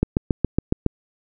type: click train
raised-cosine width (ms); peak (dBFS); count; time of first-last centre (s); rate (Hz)
3; -4; 7; 0.03-0.863; 7.2
effects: none